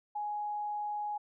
sine tone, 834 Hz, G#5, 7 cents sharp, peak -33 dBFS, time 0.15-1.18 s, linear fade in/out 10 ms, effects none

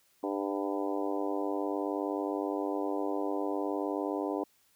harmonic tone with a mistuned harmonic, 99.5 Hz, G2, 26 cents sharp, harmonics 3 / 4 / 5 / 6 / 7 / 8 / 9 / 10, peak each -34 / -36 / -38 / -40 / -41 / -42 / -43 / -44 dBFS, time 0.23-4.44 s, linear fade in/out 5 ms, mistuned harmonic 8, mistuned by -27 cents, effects white hiss -68 dBFS RMS until 4.75 s

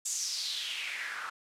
white noise with band-pass filter sweep, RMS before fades -36 dBFS, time 0.05-1.3 s, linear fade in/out 10 ms, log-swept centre 7500 to 1300 Hz, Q 4.3, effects low-pass 12000 Hz 12 dB/octave

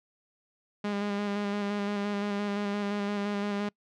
sawtooth tone with vibrato, 203.8 Hz, G#3, 32 cents flat, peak -25 dBFS, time 0.84-3.69 s, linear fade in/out 5 ms, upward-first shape square, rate 5.8 Hz, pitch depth 19 cents each way, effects noise-tail reverb RT60 0.1 s tail -26 dB re dry + low-pass 4000 Hz 12 dB/octave

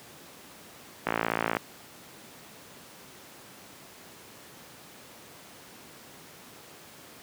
click train, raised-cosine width 0.5 ms, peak -10 dBFS, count 29, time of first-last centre 1.07-1.568 s, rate 56.2 Hz, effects pink hiss -49 dBFS RMS until 7.22 s + high-pass 150 Hz 12 dB/octave

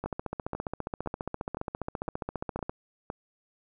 two click trains, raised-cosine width 1 ms, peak -20 / -18 dBFS, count 7 / 40, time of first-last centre 0.04-3.101 / 0.06-2.695 s, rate 1.96 / 14.8 Hz, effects none

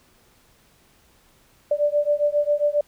sine beating tone pair, 584 / 591.4 Hz, D5 / D5, -10 / +12 cents, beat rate 7.4 Hz, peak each -21 dBFS, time 1.71-2.81 s, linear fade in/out 5 ms, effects pink hiss -58 dBFS RMS until 2.87 s

